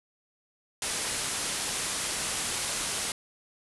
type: low-pass noise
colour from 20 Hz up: white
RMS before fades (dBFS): -32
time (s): 0.82-3.12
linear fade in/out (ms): 2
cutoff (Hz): 11000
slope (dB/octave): 96
effects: none